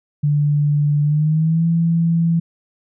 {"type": "tone with pitch glide", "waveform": "sine", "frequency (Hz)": [146.83, 166.73], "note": ["D3", "E3"], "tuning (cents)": [0, 20], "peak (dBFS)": -13, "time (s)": [0.23, 2.4], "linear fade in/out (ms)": 10, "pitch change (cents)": 220, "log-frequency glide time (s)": [1.03, 1.66], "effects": []}